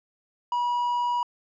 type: tone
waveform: triangle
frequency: 968 Hz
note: B5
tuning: 35 cents flat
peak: -21 dBFS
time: 0.52-1.23 s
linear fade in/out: 2 ms
effects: resampled to 16000 Hz